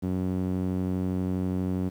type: tone with band-pass filter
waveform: sawtooth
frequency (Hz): 92.4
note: F#2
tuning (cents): -2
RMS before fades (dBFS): -28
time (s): 0.02-1.9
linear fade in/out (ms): 20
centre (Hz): 230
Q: 1.5
effects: 9-bit